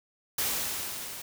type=noise with level ramp; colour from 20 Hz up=white; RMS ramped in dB=-28 to -41 dBFS; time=0.38-1.22 s; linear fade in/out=5 ms; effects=none